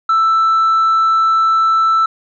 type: tone with tanh clipping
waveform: triangle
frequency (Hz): 1324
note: E6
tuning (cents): +7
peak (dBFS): -10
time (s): 0.09-2.06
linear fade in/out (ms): 5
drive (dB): 6
effects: none